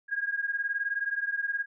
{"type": "beating tone pair", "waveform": "sine", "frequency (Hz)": [1628, 1647], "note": ["G#6", "G#6"], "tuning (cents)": [-35, -15], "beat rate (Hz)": 19, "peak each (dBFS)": [-30, -32], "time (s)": [0.08, 1.66], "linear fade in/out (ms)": 50, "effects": []}